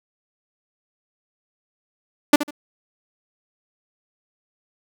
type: tone with echo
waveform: sawtooth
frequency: 293.7 Hz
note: D4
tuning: in tune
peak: -4 dBFS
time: 2.33-2.36 s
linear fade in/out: 5 ms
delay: 74 ms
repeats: 2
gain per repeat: -12 dB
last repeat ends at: 2.508 s
effects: none